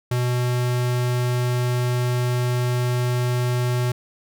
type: tone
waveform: square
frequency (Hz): 123.47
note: B2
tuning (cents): 0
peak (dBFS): -20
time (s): 0.11-3.92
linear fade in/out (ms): 5
effects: none